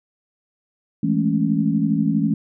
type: chord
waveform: sine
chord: A major seventh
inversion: second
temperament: equal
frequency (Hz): 164.81 / 207.7 / 220 / 277.2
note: E3 / G#3 / A3 / C#4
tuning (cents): 0 / 0 / 0 / 0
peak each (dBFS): -22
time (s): 1.03-2.34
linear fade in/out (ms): 5
effects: none